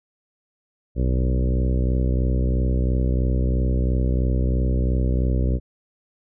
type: harmonic tone with a mistuned harmonic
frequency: 63 Hz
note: B1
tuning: 35 cents sharp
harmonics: 1 / 2 / 3 / 4 / 5 / 6 / 7 / 8 / 9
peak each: -19 / -25 / -29 / -31 / -33 / -35 / -36 / -37 / -38 dBFS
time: 0.95-5.6 s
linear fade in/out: 50 ms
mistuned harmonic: 1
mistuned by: -26 cents
effects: none